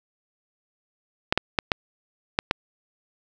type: clicks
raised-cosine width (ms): 0.3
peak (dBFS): -3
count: 6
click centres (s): 1.325 / 1.376 / 1.588 / 1.718 / 2.389 / 2.511
effects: none